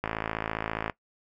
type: click train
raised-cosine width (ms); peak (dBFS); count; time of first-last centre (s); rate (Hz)
0.5; -14; 48; 0.04-0.898; 54.8
effects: noise-tail reverb RT60 0.1 s tail -19 dB re dry